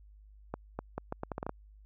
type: accelerating click train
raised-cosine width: 1 ms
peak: -21 dBFS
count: 10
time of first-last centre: 0.54-1.494 s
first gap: 250 ms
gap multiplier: 0.76
effects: added 51 Hz sine -53 dBFS peak until 1.85 s